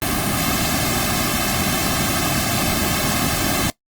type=noise with comb filter; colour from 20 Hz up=pink; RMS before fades=-20 dBFS; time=0.02-3.7 s; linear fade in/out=0 ms; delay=2.1 ms; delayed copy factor=-0.95; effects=noise-tail reverb RT60 0.1 s tail -19 dB re dry + Opus 32 kbps